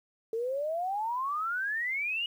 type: exponential sweep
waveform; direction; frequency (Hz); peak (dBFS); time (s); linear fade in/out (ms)
sine; up; 440 to 2923; -29; 0.33-2.26; 2
effects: 10-bit